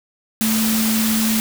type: tone in noise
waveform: sine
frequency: 220.5 Hz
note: A3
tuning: 4 cents sharp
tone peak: -17 dBFS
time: 0.41-1.4 s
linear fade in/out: 0 ms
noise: white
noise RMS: -22 dBFS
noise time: 0.41-1.4 s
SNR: +2 dB
effects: none